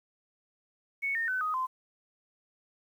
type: tone with pitch steps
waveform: sine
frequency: 2215 / 1830.6 / 1512.9 / 1250.3 / 1033.3 Hz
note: C#7 / A#6 / F#6 / D#6 / C6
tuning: -2 / -32 / +38 / +8 / -22 cents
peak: -28 dBFS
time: 1.02-1.67 s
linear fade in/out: 20 ms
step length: 130 ms
effects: 10-bit

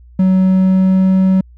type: tone with pitch glide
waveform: triangle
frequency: 187.4 to 188.81 Hz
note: F#3 to F#3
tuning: +22 to +35 cents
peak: -6 dBFS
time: 0.19-1.41 s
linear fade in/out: 5 ms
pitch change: +13 cents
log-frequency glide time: 0.33-1.15 s
effects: added 60 Hz sine -38 dBFS peak until 1.57 s

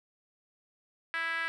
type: tone with band-pass filter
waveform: 5% pulse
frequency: 329.7 Hz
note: E4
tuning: in tune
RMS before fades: -33 dBFS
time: 1.14-1.48 s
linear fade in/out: 0 ms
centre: 1700 Hz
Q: 3.6
effects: none

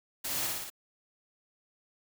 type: noise with echo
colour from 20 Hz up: white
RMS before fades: -35 dBFS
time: 0.24-0.47 s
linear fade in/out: 10 ms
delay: 58 ms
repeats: 4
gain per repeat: -2 dB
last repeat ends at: 0.702 s
effects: none

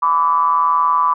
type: ring-modulated tone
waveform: triangle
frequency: 80.4 Hz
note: E2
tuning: 43 cents flat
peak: -7 dBFS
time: 0.02-1.14 s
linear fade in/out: 10 ms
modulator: 1080 Hz
effects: none

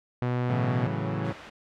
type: tone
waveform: sawtooth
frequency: 123.47 Hz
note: B2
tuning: in tune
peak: -21 dBFS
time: 0.22-0.87 s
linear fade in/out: 0 ms
type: chord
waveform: sawtooth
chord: F# minor seventh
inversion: first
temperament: equal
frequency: 110 / 138.59 / 164.81 / 185 Hz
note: A2 / C#3 / E3 / F#3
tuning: 0 / 0 / 0 / 0 cents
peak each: -28 / -29 / -29 / -31 dBFS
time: 0.49-1.33 s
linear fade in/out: 10 ms
type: noise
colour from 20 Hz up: white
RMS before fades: -36 dBFS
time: 1.24-1.5 s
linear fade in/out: 10 ms
effects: low-pass 2000 Hz 12 dB/octave

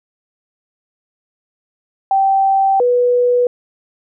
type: tone pair in turn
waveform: sine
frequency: 778 / 490.1 Hz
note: G5 / B4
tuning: -13 / -13 cents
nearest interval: minor sixth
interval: 800 cents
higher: first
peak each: -10 dBFS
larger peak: neither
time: 2.11-2.8 / 2.8-3.47 s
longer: first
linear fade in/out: 2 ms
effects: none

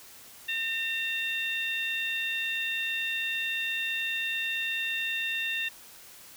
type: harmonic tone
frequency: 909 Hz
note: A#5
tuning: 44 cents flat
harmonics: 2 / 3 / 4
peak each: -33 / -31 / -35 dBFS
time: 0.48-5.69 s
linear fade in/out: 10 ms
effects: white hiss -50 dBFS RMS until 6.36 s

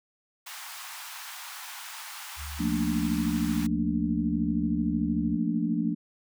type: high-pass noise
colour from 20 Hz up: pink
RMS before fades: -41 dBFS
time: 0.46-3.67 s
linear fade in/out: 10 ms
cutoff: 810 Hz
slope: 48 dB/octave
type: tone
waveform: sine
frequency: 73.42 Hz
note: D2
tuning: in tune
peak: -36 dBFS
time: 2.36-5.38 s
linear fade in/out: 50 ms
type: chord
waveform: sine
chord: Bb major seventh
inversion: second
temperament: equal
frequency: 174.61 / 220 / 233.1 / 293.7 Hz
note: F3 / A3 / Bb3 / D4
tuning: 0 / 0 / 0 / 0 cents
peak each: -30 dBFS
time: 2.59-5.95 s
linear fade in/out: 20 ms
effects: none

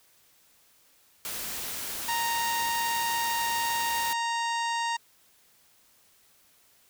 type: noise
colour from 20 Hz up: white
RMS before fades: -35 dBFS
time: 1.25-4.13 s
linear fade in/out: 0 ms
type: harmonic tone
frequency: 930 Hz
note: A#5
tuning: 4 cents flat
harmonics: 1 / 2 / 3 / 4 / 5 / 6 / 7 / 8 / 9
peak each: -28 / -34 / -38 / -40 / -42 / -44 / -45 / -46 / -47 dBFS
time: 2.08-4.97 s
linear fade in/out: 10 ms
effects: white hiss -62 dBFS RMS until 6.89 s

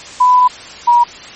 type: tone pair in turn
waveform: sine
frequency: 997 / 957.6 Hz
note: B5 / A#5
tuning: +16 / +46 cents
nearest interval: minor second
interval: 70 cents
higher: first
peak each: -5 / -5 dBFS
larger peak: neither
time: 0.2-0.48 / 0.87-1.04 s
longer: first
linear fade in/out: 10 ms
effects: white hiss -32 dBFS RMS until 1.35 s + MP3 32 kbps

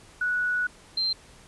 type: tone pair in turn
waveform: sine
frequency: 1471 / 4138 Hz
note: F#6 / C8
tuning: -11 / -20 cents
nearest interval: octave + tritone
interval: 1791 cents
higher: second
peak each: -23 dBFS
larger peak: neither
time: 0.21-0.67 / 0.97-1.13 s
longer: first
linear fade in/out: 5 ms
effects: pink hiss -52 dBFS RMS until 1.47 s + resampled to 24000 Hz

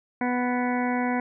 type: harmonic tone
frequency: 247.2 Hz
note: B3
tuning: 2 cents sharp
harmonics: 1 / 2 / 3 / 4 / 6 / 7 / 8 / 9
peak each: -25 / -33 / -30 / -33 / -36 / -39 / -36 / -38 dBFS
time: 0.21-1.2 s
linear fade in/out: 2 ms
effects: none

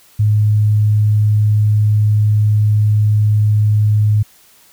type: tone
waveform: sine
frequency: 105.8 Hz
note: G#2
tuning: 33 cents sharp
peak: -9 dBFS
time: 0.19-4.23 s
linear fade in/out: 10 ms
effects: white hiss -48 dBFS RMS until 4.72 s

